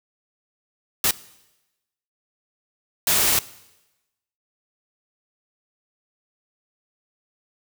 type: noise bursts at uneven times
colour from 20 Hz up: white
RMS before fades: -19 dBFS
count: 2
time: 1.04-1.11 / 3.07-3.39 s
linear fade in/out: 2 ms
effects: noise-tail reverb RT60 1.0 s tail -19 dB re dry